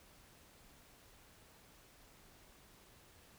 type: silence
effects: pink hiss -63 dBFS RMS until 3.38 s